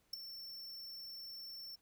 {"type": "tone with ADSR envelope", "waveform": "square", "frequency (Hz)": 5410, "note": "E8", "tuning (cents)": 44, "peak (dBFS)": -35, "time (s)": [0.13, 1.76], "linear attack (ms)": 6, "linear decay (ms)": 8, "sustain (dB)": -12, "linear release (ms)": 12, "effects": ["pink hiss -75 dBFS RMS until 1.81 s"]}